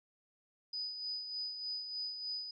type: tone with tremolo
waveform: sine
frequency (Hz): 4978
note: D#8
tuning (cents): 0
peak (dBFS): -36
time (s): 0.73-2.51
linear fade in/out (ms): 5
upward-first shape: sine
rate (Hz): 3.3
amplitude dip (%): 50
effects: none